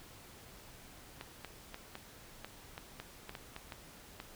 clicks, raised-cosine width 0.3 ms, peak -27 dBFS, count 12, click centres 1.211 / 1.447 / 1.744 / 1.954 / 2.446 / 2.779 / 3 / 3.294 / 3.352 / 3.564 / 3.722 / 4.201 s, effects pink hiss -55 dBFS RMS until 4.35 s

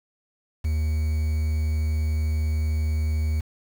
triangle tone with quantisation, 77.78 Hz, D#2, in tune, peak -19 dBFS, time 0.64-3.41 s, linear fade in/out 10 ms, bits 7, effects none

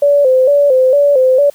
sine tone with vibrato, 544 Hz, C#5, 33 cents flat, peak -6 dBFS, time 0.02-1.5 s, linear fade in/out 5 ms, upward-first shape square, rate 2.2 Hz, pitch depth 91 cents each way, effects white hiss -46 dBFS RMS until 1.54 s

